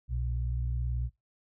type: tone pair together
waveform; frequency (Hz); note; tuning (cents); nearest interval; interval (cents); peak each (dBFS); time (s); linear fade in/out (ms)
sine; 61.74 / 120.38; B1 / B2; 0 / -44; octave; 1156; -30 / -35; 0.08-1.1; 50
effects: noise-tail reverb RT60 0.2 s tail -19 dB re dry